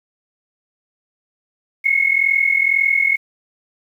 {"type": "tone pair together", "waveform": "sine", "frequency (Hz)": [2160, 2202], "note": ["C#7", "C#7"], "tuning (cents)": [-45, -12], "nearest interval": "unison", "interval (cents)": 33, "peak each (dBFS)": -16, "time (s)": [1.84, 3.17], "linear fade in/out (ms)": 20, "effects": ["8-bit"]}